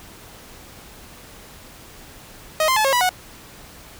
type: tone with pitch steps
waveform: sawtooth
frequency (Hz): 626 / 1044 / 862 / 542 / 981 / 734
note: D#5 / C6 / A5 / C#5 / B5 / F#5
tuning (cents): +10 / -4 / -36 / -39 / -12 / -14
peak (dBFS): -12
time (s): 2.6-3.092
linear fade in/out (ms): 2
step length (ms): 82
effects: pink hiss -43 dBFS RMS until 3.99 s